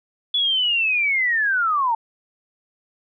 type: linear sweep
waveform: sine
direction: down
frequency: 3435 to 880 Hz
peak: -17 dBFS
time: 0.34-1.95 s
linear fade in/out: 5 ms
effects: none